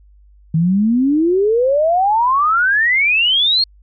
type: exponential sweep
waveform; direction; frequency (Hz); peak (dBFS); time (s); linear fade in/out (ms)
sine; up; 155.56 to 4352; -11; 0.54-3.64; 5
effects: added 50 Hz sine -44 dBFS peak until 3.82 s